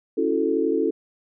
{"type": "chord", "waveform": "sine", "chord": "F# minor seventh", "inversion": "second", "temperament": "equal with one note detuned", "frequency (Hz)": [277.2, 329.6, 367.4, 440], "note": ["C#4", "E4", "F#4", "A4"], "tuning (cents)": [0, 0, -12, 0], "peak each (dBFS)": [-26, -24, -27, -23], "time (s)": [0.17, 0.91], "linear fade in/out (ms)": 10, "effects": []}